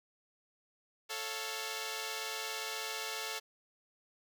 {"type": "chord", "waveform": "5% pulse", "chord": "A augmented", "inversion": "none", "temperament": "equal", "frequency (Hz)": [440, 554.4, 698.5], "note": ["A4", "C#5", "E#5"], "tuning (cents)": [0, 0, 0], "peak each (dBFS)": [-28, -32, -33], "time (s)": [1.09, 3.4], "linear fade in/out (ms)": 20, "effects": []}